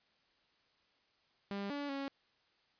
sawtooth tone with pitch steps, 199.7 / 286.5 / 275.9 Hz, G3 / D4 / C#4, +32 / -43 / -8 cents, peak -34 dBFS, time 1.51-2.08 s, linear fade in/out 0 ms, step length 190 ms, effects white hiss -73 dBFS RMS until 2.79 s + resampled to 11025 Hz

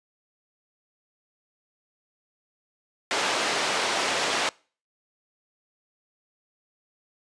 pink band-pass noise, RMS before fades -26 dBFS, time 3.11-4.49 s, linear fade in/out 0 ms, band 490 to 5900 Hz, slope 12 dB/octave, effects noise-tail reverb RT60 0.4 s tail -25 dB re dry + resampled to 22050 Hz

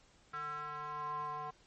square tone with band-pass filter sweep, 149.4 Hz, D3, 30 cents sharp, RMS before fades -41 dBFS, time 0.33-1.51 s, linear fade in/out 10 ms, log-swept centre 1400 to 920 Hz, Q 7.2, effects pink hiss -66 dBFS RMS until 1.66 s + MP3 32 kbps

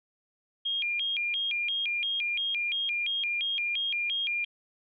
sine tone with vibrato, 2794 Hz, F7, in tune, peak -27 dBFS, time 0.65-4.45 s, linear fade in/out 10 ms, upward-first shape square, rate 2.9 Hz, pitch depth 260 cents each way, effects none

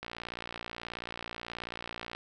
click train, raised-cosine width 0.3 ms, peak -22 dBFS, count 125, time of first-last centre 0.03-2.15 s, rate 58.5 Hz, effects none

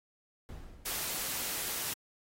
brown noise with exponential decay, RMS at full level -42 dBFS, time 0.49-1.55 s, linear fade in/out 0 ms, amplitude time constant 230 ms
white noise, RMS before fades -36 dBFS, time 0.85-1.94 s, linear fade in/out 10 ms
effects AAC 48 kbps

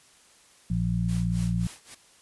harmonic tone, 58 Hz, A#1, 8 cents flat, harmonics 1 / 2 / 3, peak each -31 / -28 / -26 dBFS, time 0.7-1.67 s, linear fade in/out 5 ms
white noise with tremolo, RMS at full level -42 dBFS, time 1.08-1.95 s, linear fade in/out 10 ms, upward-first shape sine, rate 3.7 Hz, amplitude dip 95%
effects white hiss -57 dBFS RMS until 2.21 s + resampled to 24000 Hz

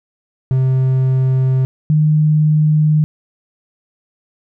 triangle / sine tone pair in turn, 130.81 / 153.04 Hz, C3 / D#3, 0 / -28 cents, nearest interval minor third, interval 272 cents, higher second, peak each -9 dBFS, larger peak neither, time 0.51-1.65 / 1.9-3.04 s, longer neither, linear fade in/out 0 ms, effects none

